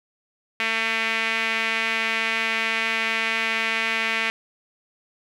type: tone with band-pass filter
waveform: sawtooth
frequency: 224.5 Hz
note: A3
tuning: 35 cents sharp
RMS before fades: -24 dBFS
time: 0.6-4.3 s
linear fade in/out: 0 ms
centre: 2300 Hz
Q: 3.1
effects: none